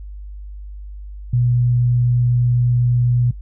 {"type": "tone", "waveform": "sine", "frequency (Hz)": 122, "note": "B2", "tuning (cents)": -21, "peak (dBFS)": -13, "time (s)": [1.33, 3.31], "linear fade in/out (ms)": 5, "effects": ["noise-tail reverb RT60 0.1 s tail -19 dB re dry", "added 50 Hz sine -30 dBFS peak until 3.41 s"]}